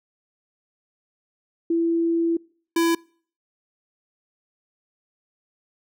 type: tone pair in turn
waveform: sine / square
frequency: 334 / 334 Hz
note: E4 / E4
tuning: +23 / +23 cents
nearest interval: unison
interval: 0 cents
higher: neither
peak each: -18 dBFS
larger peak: neither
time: 1.7-2.37 / 2.76-2.95 s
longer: first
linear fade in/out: 5 ms
effects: noise-tail reverb RT60 0.5 s tail -26 dB re dry